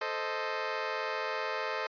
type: chord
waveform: 15% pulse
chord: A diminished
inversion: none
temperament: equal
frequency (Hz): 440 / 523.3 / 622.3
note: A4 / C5 / Eb5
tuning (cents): 0 / 0 / 0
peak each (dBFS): -30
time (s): 0.01-1.87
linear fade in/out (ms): 5
effects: resampled to 11025 Hz